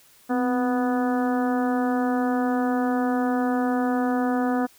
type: harmonic tone with a mistuned harmonic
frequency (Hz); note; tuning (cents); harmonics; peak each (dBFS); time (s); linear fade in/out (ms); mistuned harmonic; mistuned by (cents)
246.9; B3; 0; 1 / 2 / 3 / 4 / 5 / 6 / 7; -22 / -29 / -28 / -36 / -35 / -36 / -40; 0.29-4.67; 20; 1; +51
effects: white hiss -55 dBFS RMS until 4.78 s